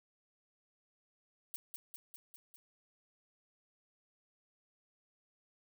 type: noise with echo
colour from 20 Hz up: violet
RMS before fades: -42 dBFS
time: 1.54-1.56 s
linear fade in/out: 0 ms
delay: 200 ms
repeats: 5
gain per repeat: -3 dB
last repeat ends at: 2.56 s
effects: none